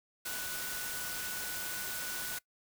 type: tone in noise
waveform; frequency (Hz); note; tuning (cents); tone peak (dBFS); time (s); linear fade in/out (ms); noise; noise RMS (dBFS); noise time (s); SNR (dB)
sine; 1480; F#6; 0; -43; 0.25-2.39; 10; white; -39; 0.25-2.39; -7
effects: noise-tail reverb RT60 0.1 s tail -21 dB re dry